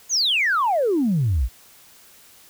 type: exponential sweep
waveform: sine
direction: down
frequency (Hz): 6890 to 51.91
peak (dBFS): -16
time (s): 0.09-1.49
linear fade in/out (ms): 50
effects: tanh soft clip ceiling -13 dBFS + white hiss -50 dBFS RMS until 2.49 s

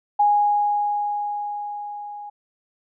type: tone with level ramp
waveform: sine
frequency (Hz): 826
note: G#5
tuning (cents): -10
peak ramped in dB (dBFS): -13 to -33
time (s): 0.19-2.3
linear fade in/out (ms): 10
effects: none

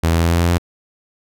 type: tone with pitch steps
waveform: sawtooth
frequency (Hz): 82.41 / 83.22 / 84.04 / 84.87 / 85.71 / 86.56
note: E2 / E2 / E2 / F2 / F2 / F2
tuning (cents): 0 / +17 / +34 / -49 / -32 / -15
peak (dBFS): -9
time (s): 0.03-0.582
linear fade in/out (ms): 10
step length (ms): 92
effects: none

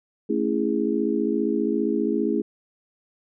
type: chord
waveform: sine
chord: A major seventh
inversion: none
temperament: just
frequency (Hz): 220 / 275 / 330 / 412.5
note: A3 / C#4 / E4 / G#4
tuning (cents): 0 / -14 / +2 / -12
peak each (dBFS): -26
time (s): 0.29-2.42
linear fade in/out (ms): 10
effects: none

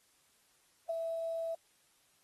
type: tone with quantisation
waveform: sine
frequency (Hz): 659.3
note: E5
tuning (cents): 0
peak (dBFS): -34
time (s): 0.89-1.55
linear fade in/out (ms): 5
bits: 10
effects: white hiss -70 dBFS RMS until 2.23 s + AAC 32 kbps

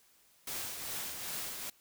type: noise with tremolo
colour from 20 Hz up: white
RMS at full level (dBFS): -38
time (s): 0.47-1.7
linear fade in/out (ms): 5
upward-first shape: triangle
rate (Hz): 2.5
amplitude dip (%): 45
effects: white hiss -66 dBFS RMS until 1.8 s

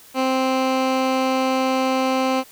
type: tone with low-pass filter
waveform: 15% pulse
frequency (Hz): 261.6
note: C4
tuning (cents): 0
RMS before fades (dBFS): -20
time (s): 0.14-2.44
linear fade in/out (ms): 50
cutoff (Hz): 5000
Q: 0.67
effects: white hiss -47 dBFS RMS until 2.51 s

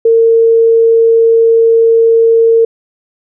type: tone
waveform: sine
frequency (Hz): 456.1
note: A#4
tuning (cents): -38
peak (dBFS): -4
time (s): 0.05-2.65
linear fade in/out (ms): 5
effects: none

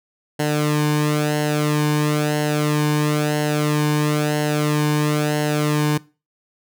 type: tone with flanger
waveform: sawtooth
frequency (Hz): 150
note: D3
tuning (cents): +37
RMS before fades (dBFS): -19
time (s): 0.39-5.98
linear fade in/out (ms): 10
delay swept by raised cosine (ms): 0.83 to 1.54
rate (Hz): 1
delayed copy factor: -0.7
effects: noise-tail reverb RT60 0.3 s tail -20 dB re dry

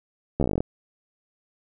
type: slowing click train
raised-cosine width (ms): 2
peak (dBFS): -10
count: 12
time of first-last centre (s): 0.4-0.605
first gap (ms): 13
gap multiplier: 1.07
effects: none

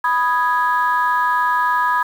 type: chord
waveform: sine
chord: G# minor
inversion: first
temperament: equal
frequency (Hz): 987.8 / 1244.5 / 1661.2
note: B5 / D#6 / G#6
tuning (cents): 0 / 0 / 0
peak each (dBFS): -16 / -20 / -20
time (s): 0.04-2.03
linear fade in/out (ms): 5
effects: tanh soft clip ceiling -7 dBFS + 7-bit

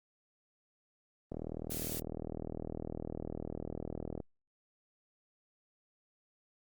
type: click train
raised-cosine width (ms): 2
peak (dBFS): -26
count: 116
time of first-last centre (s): 1.32-4.202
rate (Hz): 39.9
type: noise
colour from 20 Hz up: blue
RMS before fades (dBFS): -40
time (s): 1.7-2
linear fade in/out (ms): 5
effects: Opus 32 kbps

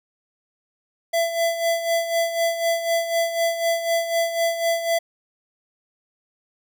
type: tone with tremolo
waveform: square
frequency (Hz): 670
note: E5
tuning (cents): +28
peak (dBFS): -18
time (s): 1.13-4.99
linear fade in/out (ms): 10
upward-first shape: sine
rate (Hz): 4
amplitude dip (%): 65
effects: none

